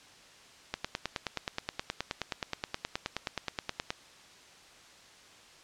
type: click train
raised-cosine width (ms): 0.2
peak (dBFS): -14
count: 31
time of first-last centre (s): 0.74-3.905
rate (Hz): 9.48
effects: white hiss -55 dBFS RMS until 5.63 s + low-pass 6000 Hz 12 dB/octave